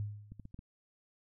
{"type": "tone with exponential decay", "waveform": "sine", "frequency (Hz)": 103.83, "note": "G#2", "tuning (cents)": 0, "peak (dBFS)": -32, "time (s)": [0, 0.51], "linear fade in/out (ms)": 0, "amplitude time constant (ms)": 110}
{"type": "clicks", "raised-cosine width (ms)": 5, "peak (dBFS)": -35, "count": 5, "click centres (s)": [0.32, 0.397, 0.454, 0.544, 0.591]}
{"effects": []}